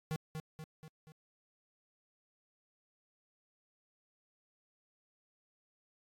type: tone with echo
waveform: square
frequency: 156.8 Hz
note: D#3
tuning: 14 cents sharp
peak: -35 dBFS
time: 0.11-0.16 s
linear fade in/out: 0 ms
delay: 240 ms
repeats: 4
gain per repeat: -5 dB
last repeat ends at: 1.12 s
effects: AAC 48 kbps